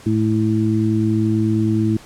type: harmonic tone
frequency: 109.2 Hz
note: A2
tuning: 13 cents flat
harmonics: 1 / 2 / 3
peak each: -19 / -19 / -19 dBFS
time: 0.06-1.97 s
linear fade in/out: 5 ms
effects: pink hiss -43 dBFS RMS until 2.05 s + low-pass 10000 Hz 12 dB/octave